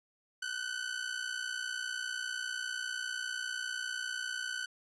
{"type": "ring-modulated tone", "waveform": "sawtooth", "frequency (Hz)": 1505, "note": "F#6", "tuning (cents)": 29, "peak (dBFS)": -29, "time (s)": [0.42, 4.66], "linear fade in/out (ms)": 5, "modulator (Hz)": 30, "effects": ["resampled to 22050 Hz"]}